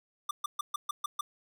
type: tone bursts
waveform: square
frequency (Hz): 1185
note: D6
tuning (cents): +15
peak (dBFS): -30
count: 7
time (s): 0.29-1.21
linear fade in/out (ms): 5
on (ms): 20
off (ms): 130
effects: none